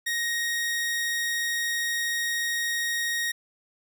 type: tone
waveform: sawtooth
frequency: 1873 Hz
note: A#6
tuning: 8 cents sharp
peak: -22 dBFS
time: 0.06-3.32 s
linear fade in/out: 10 ms
effects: none